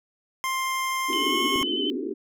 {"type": "tone with pitch glide", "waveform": "25% pulse", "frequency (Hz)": [1052, 1084.1], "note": ["C6", "C#6"], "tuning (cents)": [9, -39], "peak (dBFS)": -21, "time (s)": [0.44, 1.63], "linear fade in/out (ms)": 0, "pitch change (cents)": 52, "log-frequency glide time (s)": [1.09, 1.36]}
{"type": "band-pass noise", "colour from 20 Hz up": "white", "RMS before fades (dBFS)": -29, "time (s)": [1.08, 2.14], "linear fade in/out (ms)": 20, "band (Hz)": [240, 420], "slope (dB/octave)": 96}
{"type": "tone with vibrato", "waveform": "sine", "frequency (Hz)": 3043, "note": "F#7", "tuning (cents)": 48, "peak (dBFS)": -26, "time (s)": [1.13, 1.9], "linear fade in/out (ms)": 0, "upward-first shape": "sine", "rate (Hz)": 11, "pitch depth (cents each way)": 20}
{"type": "clicks", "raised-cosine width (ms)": 2, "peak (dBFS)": -22, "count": 2, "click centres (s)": [1.559, 1.615]}
{"effects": []}